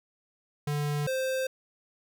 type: tone pair in turn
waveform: square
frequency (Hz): 146.83 / 523.2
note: D3 / C5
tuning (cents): 0 / 0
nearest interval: octave + minor seventh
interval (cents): 2200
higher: second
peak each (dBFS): -28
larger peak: neither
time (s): 0.67-1.07 / 1.07-1.47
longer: neither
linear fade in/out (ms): 5
effects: none